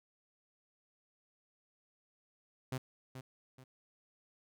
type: tone with echo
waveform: sawtooth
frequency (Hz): 130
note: C3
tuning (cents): -11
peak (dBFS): -32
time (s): 2.72-2.78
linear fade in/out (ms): 5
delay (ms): 430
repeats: 2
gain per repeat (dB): -9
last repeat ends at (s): 3.64
effects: none